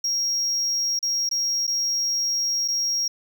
triangle tone with dropouts, 5600 Hz, F8, 4 cents sharp, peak -20 dBFS, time 0.04-3.08 s, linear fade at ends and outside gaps 5 ms, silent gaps 0.991-1.027 / 1.291-1.312 / 1.669-1.676 / 2.679-2.683 s, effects none

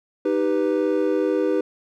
triangle chord, Eb augmented, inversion none, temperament equal, 311.1 / 392 / 493.9 Hz, Eb4 / G4 / B4, 0 / 0 / 0 cents, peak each -21 dBFS, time 0.25-1.61 s, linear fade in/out 5 ms, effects none

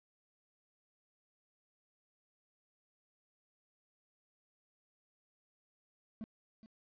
triangle tone with echo, 220 Hz, A3, in tune, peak -38 dBFS, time 6.21-6.24 s, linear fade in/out 0 ms, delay 420 ms, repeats 1, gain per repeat -14 dB, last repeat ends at 6.66 s, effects resampled to 11025 Hz + 12-bit

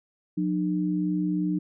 sine tone pair together, 180.1 / 302.9 Hz, F#3 / D#4, -46 / -46 cents, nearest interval major sixth, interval 900 cents, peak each -26 / -26 dBFS, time 0.37-1.59 s, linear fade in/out 10 ms, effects none

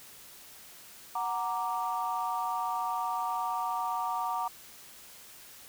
sine chord, Gb augmented, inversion none, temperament equal, 740 / 932.3 / 1174.7 Hz, Gb5 / Bb5 / D6, 0 / 0 / 0 cents, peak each -34 / -32 / -34 dBFS, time 1.15-4.48 s, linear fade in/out 5 ms, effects tanh soft clip ceiling -21 dBFS + white hiss -51 dBFS RMS until 5.68 s

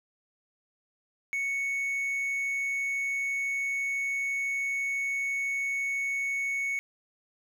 triangle tone, 2217 Hz, C#7, in tune, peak -26 dBFS, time 1.33-6.79 s, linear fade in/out 0 ms, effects none

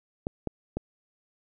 clicks, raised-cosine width 2 ms, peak -16 dBFS, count 3, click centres 0.269 / 0.473 / 0.77 s, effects none

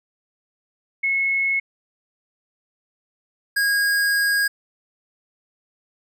sine / square tone pair in turn, 2184 / 1636.2 Hz, C#7 / G#6, -26 / -26 cents, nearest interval perfect fourth, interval 500 cents, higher first, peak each -18 dBFS, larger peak neither, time 1.03-1.6 / 3.56-4.48 s, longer second, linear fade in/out 10 ms, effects none

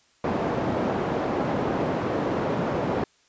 white band-pass noise, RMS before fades -26 dBFS, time 0.24-3.04 s, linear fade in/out 2 ms, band 120 to 590 Hz, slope 12 dB/octave, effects white hiss -62 dBFS RMS until 3.28 s + resampled to 16000 Hz

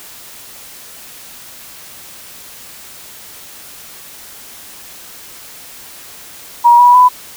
sine tone with pitch steps, 953 / 974.7 / 996.9 Hz, A#5 / B5 / B5, +38 / -23 / +16 cents, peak -3 dBFS, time 6.64-7.09 s, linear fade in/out 20 ms, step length 150 ms, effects white hiss -35 dBFS RMS until 7.36 s

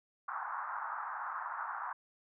pink band-pass noise, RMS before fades -40 dBFS, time 0.28-1.93 s, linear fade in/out 5 ms, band 840 to 1500 Hz, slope 48 dB/octave, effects none

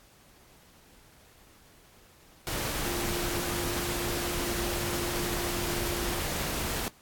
sine tone in noise, 349.2 Hz, F4, in tune, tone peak -35 dBFS, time 2.86-6.2 s, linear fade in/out 0 ms, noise pink, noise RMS -32 dBFS, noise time 2.47-6.88 s, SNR -6 dB, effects pink hiss -58 dBFS RMS until 7.01 s + AAC 64 kbps

